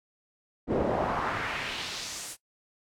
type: noise with band-pass filter sweep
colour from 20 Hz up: brown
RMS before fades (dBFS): -31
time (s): 0.67-2.37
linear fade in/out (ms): 50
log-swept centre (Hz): 410 to 10000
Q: 1.6
effects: noise-tail reverb RT60 0.1 s tail -19 dB re dry